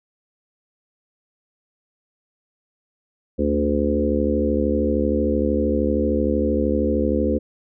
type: harmonic tone with a mistuned harmonic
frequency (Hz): 73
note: D2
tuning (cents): -10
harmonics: 1 / 3 / 4 / 5 / 6 / 7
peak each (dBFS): -25 / -23 / -24 / -26 / -27 / -24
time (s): 3.38-7.39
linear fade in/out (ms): 20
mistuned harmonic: 3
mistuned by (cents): +19
effects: none